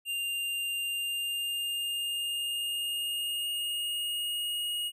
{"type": "tone with pitch glide", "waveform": "square", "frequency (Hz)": [2794, 2876], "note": ["F7", "F#7"], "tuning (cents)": [0, -50], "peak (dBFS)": -31, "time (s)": [0.05, 4.92], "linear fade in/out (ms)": 50, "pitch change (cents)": 50, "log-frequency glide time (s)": [0.84, 4.72], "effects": []}